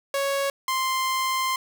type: tone pair in turn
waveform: sawtooth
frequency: 554.4 / 1046.6 Hz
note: C#5 / C6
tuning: 0 / 0 cents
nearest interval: major seventh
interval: 1100 cents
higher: second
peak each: -19 dBFS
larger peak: neither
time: 0.14-0.5 / 0.68-1.56 s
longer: second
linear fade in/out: 2 ms
effects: none